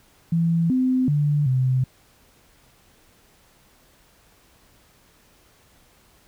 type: tone with pitch steps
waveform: sine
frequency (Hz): 166.9 / 256.8 / 146.9 / 129.2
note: E3 / C4 / D3 / C3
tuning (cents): +22 / -32 / +1 / -21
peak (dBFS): -17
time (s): 0.32-1.84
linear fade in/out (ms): 5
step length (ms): 380
effects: pink hiss -57 dBFS RMS until 6.27 s